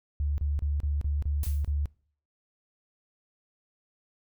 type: tone bursts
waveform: sine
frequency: 72.6 Hz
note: D2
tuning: 19 cents flat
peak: -25 dBFS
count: 8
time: 0.2-1.857 s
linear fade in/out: 0 ms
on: 180 ms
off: 31 ms
type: noise with exponential decay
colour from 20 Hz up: blue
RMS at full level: -36 dBFS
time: 1.43-1.71 s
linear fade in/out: 2 ms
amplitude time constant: 59 ms
effects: noise-tail reverb RT60 0.5 s tail -23 dB re dry